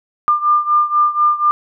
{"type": "beating tone pair", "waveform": "sine", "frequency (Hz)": [1198, 1202.1], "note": ["D6", "D6"], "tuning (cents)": [34, 40], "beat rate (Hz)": 4.1, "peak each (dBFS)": [-13, -16], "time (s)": [0.28, 1.51], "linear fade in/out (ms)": 0, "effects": []}